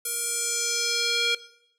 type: tone with band-pass filter sweep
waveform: square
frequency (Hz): 470.2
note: A#4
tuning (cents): +15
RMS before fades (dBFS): -26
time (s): 0.05-1.35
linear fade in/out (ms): 5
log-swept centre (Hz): 11000 to 3400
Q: 2.2
effects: noise-tail reverb RT60 0.7 s tail -17 dB re dry

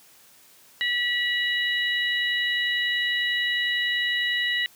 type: harmonic tone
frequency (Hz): 971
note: B5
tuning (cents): -30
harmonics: 2 / 3 / 4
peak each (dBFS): -24 / -28 / -30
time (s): 0.81-4.66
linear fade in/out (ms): 0
effects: white hiss -54 dBFS RMS until 4.75 s + high-pass 100 Hz 12 dB/octave

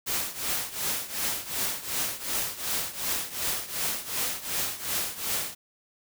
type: noise with tremolo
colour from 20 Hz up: white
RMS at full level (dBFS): -27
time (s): 0.06-5.55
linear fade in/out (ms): 20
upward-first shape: triangle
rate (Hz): 2.7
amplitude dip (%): 85
effects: none

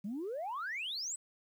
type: exponential sweep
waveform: sine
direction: up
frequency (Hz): 187.8 to 8250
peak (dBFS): -35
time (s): 0.04-1.16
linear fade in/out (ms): 10
effects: tanh soft clip ceiling -33 dBFS + 11-bit

